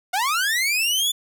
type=linear sweep; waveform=sawtooth; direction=up; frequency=698.5 to 3509 Hz; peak=-16 dBFS; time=0.13-1.12 s; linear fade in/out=10 ms; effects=none